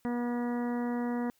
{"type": "harmonic tone", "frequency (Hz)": 241.1, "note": "B3", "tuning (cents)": -41, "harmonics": [1, 2, 3, 4, 5, 6, 7, 8], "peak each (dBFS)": [-30, -38, -42, -43, -49, -51, -51, -49], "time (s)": [0.05, 1.3], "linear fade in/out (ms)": 0, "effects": ["white hiss -70 dBFS RMS until 1.39 s"]}